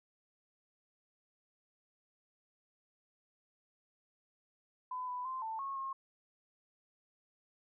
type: tone with pitch steps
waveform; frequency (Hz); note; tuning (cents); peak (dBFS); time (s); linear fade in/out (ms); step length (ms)
sine; 1007 / 994 / 1041 / 888 / 1093 / 1076; B5 / B5 / C6 / A5 / C#6 / C6; +33 / +11 / -9 / +16 / -25 / +48; -37; 4.91-5.93; 5; 170
effects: none